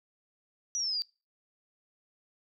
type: exponential sweep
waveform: sine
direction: down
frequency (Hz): 5920 to 4632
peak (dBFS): -29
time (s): 0.75-1.02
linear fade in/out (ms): 0
effects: noise-tail reverb RT60 0.3 s tail -25 dB re dry